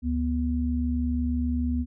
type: tone pair together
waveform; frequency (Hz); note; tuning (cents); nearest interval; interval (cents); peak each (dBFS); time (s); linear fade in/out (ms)
sine; 72.72 / 244.6; D2 / B3; -16 / -16; octave + major sixth; 2100; -26; 0.02-1.86; 50
effects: none